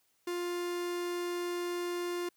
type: tone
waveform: 45% pulse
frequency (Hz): 351.3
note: F4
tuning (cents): +10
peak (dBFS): -33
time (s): 0.27-2.29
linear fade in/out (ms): 5
effects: white hiss -73 dBFS RMS until 2.36 s